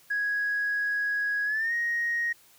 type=tone with pitch glide; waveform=sine; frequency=1661.2 to 1875.4 Hz; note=G#6 to A#6; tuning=0 to +10 cents; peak=-24 dBFS; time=0.1-2.33 s; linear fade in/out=10 ms; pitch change=+210 cents; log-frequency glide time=1.45-1.73 s; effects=tanh soft clip ceiling -21 dBFS + white hiss -58 dBFS RMS until 2.58 s